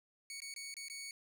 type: tone with dropouts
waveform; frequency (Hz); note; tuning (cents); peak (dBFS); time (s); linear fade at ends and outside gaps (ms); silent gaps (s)
15% pulse; 2232; C#7; +11; -37; 0.3-1.11; 1; 0.403-0.419 / 0.54-0.562 / 0.741-0.767 / 0.884-0.899
effects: none